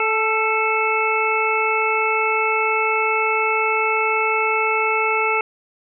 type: harmonic tone with a mistuned harmonic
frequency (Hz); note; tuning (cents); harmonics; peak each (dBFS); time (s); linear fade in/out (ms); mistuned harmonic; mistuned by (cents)
437.9; A4; -8; 1 / 2 / 3 / 5 / 6; -23 / -23 / -23 / -23 / -23; 0-5.41; 2; 3; +28
effects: none